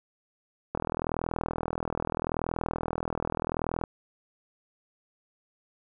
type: click train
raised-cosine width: 1 ms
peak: -15 dBFS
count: 127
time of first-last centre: 0.75-3.838 s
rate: 40.8 Hz
effects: none